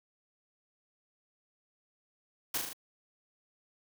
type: noise with echo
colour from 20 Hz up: white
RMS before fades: -32 dBFS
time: 2.54-2.58 s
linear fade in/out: 5 ms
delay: 38 ms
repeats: 4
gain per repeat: -3 dB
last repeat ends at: 2.732 s
effects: none